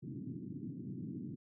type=band-pass noise; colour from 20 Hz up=white; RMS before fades=-44 dBFS; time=0.02-1.36 s; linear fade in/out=20 ms; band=110 to 310 Hz; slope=48 dB/octave; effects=none